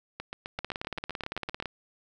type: two click trains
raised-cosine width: 0.3 ms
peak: -20 / -17 dBFS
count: 12 / 20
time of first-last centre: 0.2-1.625 / 0.59-1.657 s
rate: 7.72 / 17.8 Hz
effects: none